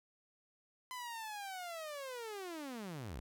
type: linear sweep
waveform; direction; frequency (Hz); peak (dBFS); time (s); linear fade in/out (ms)
sawtooth; down; 1020 to 49; -39; 0.91-3.2; 0
effects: none